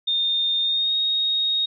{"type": "tone with pitch glide", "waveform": "sine", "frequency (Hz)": [3642, 3740], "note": ["A#7", "A#7"], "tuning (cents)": [-41, 5], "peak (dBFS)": -19, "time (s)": [0.07, 1.66], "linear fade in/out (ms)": 10, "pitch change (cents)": 46, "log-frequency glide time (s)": [0.61, 0.95], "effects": []}